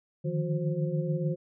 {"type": "tone cluster", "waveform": "sine", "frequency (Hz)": [148.8, 155.6, 174.1, 361.2, 526], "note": ["D3", "D#3", "F3", "F#4", "C5"], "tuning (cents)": [23, 0, -5, -42, 9], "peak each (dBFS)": [-35, -29, -35, -36, -36], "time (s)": [0.24, 1.36], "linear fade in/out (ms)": 20, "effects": []}